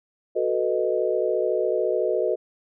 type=chord; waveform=sine; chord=B dominant seventh; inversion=second; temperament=equal; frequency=370 / 440 / 493.9 / 622.3 Hz; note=F#4 / A4 / B4 / D#5; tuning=0 / 0 / 0 / 0 cents; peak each=-26 dBFS; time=0.35-2.36 s; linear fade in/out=20 ms; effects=none